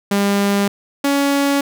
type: tone pair in turn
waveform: sawtooth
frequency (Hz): 200.7 / 280.8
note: G3 / C#4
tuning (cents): +41 / +22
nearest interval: tritone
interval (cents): 581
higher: second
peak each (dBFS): -10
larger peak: neither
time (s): 0.11-0.68 / 1.04-1.61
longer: neither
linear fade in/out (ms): 5
effects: none